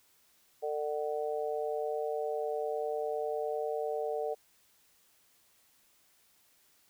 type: harmonic tone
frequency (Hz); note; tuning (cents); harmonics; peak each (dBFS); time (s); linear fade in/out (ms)
149.9; D3; +36; 3 / 4 / 5; -34 / -36 / -38; 0.62-4.35; 20
effects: white hiss -67 dBFS RMS until 6.89 s